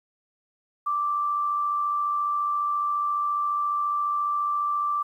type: tone with amplitude modulation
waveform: sine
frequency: 1173 Hz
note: D6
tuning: 2 cents flat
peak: -21 dBFS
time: 0.86-5.03 s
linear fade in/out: 10 ms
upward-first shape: sine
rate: 94.5 Hz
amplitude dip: 35%
effects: 10-bit